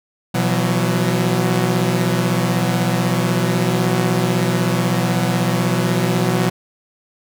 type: chord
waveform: sawtooth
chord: B suspended fourth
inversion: none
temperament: equal with one note detuned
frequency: 123.47 / 168.86 / 185 Hz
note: B2 / E3 / F#3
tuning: 0 / +42 / 0 cents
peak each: -16 dBFS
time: 0.34-6.5 s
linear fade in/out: 10 ms
effects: none